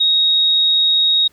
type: tone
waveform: sine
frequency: 3765 Hz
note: A#7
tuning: 16 cents sharp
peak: -11 dBFS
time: 0-1.28 s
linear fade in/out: 10 ms
effects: pink hiss -55 dBFS RMS until 1.32 s